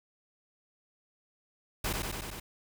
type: noise with echo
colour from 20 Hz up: pink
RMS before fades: -32 dBFS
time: 1.84-1.93 s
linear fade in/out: 5 ms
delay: 94 ms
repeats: 5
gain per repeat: -2 dB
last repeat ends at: 2.4 s
effects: none